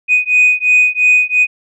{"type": "beating tone pair", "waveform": "sine", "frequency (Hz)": [2489, 2491.9], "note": ["D#7", "D#7"], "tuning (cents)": [0, 2], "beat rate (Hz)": 2.9, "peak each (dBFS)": -10, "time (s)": [0.08, 1.47], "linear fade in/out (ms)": 50, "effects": ["tanh soft clip ceiling -3 dBFS"]}